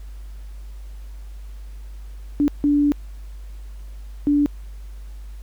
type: tone bursts at uneven times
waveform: sine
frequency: 290 Hz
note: D4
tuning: 22 cents flat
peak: -14 dBFS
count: 3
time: 2.4-2.48 / 2.64-2.92 / 4.27-4.46 s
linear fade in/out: 0 ms
effects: added 50 Hz sine -33 dBFS peak until 5.42 s + pink hiss -55 dBFS RMS until 5.42 s